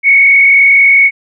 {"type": "tone with frequency modulation", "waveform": "sine", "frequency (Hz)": 2217, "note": "C#7", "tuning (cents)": 0, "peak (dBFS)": -3, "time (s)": [0.03, 1.11], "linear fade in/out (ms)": 50, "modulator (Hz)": 44.3, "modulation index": 0.9, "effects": []}